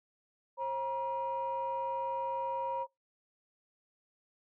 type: tone pair together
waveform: sine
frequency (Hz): 535.4 / 954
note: C5 / A#5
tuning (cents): +40 / +40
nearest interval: minor seventh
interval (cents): 1000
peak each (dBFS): -36 / -32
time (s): 0.57-2.87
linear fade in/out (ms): 50
effects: noise-tail reverb RT60 0.2 s tail -24 dB re dry + tanh soft clip ceiling -27 dBFS